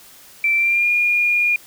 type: tone with pitch glide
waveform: sine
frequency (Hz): 2339 to 2426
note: D7 to D#7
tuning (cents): -8 to -44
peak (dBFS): -14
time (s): 0.44-1.56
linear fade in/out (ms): 2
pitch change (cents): +64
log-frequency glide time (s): 0.56-0.89
effects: white hiss -45 dBFS RMS until 1.66 s